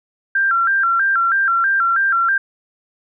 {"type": "tone with vibrato", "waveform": "sine", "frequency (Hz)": 1470, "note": "F#6", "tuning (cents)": -12, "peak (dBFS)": -13, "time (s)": [0.35, 2.38], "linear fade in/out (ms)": 5, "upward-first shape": "square", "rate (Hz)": 3.1, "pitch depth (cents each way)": 130, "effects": []}